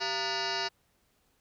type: tone with frequency modulation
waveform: sine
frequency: 1760 Hz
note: A6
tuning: in tune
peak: -29 dBFS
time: 0-0.69 s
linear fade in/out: 20 ms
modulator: 537 Hz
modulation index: 6.5
effects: pink hiss -71 dBFS RMS until 1.4 s